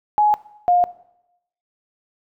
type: tone pair in turn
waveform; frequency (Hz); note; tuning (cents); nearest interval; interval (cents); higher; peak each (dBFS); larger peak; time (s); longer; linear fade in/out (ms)
sine; 840 / 709.6; G#5 / F5; +19 / +27; minor third; 292; first; -12; neither; 0.18-0.34 / 0.68-0.84; neither; 0
effects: noise-tail reverb RT60 0.8 s tail -18 dB re dry